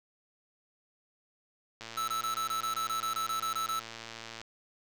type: click train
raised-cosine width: 0.2 ms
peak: -25 dBFS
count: 298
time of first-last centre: 1.81-4.415 s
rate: 114 Hz
type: tone bursts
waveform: square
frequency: 1314 Hz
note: E6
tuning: 6 cents flat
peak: -31 dBFS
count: 14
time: 1.97-3.796 s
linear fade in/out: 5 ms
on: 110 ms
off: 22 ms
effects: none